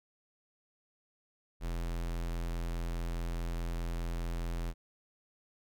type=tone; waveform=square; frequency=42.4 Hz; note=E1; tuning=50 cents sharp; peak=-34 dBFS; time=1.6-4.74 s; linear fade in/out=50 ms; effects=none